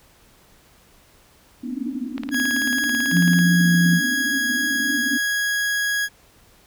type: band-pass noise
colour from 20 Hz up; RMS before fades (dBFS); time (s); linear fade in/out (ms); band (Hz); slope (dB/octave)
pink; -28; 1.63-5.18; 10; 240 to 290; 96
type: click train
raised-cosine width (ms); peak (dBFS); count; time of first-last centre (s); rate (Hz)
0.3; -17; 23; 2.18-3.389; 18.2
type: tone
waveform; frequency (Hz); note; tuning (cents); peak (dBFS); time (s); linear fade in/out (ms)
40% pulse; 1657; G#6; -4; -19; 2.31-6.09; 50
type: tone with pitch glide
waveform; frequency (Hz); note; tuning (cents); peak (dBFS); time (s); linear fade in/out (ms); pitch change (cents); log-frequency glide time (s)
sine; 174.61 to 173.1; F3 to F3; 0 to -15; -14; 3.11-4.01; 50; -15; 3.59-3.69
effects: pink hiss -54 dBFS RMS until 6.66 s